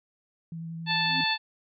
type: tone with vibrato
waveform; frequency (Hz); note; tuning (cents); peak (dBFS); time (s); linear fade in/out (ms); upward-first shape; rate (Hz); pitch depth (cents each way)
sine; 164.81; E3; 0; -34; 0.52-1.24; 2; sine; 11; 13
type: harmonic tone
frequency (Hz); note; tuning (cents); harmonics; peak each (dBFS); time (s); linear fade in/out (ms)
880; A5; 0; 1 / 2 / 3 / 4 / 5; -30 / -30 / -30 / -30 / -30; 0.86-1.38; 50
type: tone with exponential growth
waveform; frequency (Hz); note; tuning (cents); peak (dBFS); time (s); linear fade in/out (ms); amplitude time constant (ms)
sine; 261.6; C4; 0; -29; 0.95-1.21; 5; 56
effects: none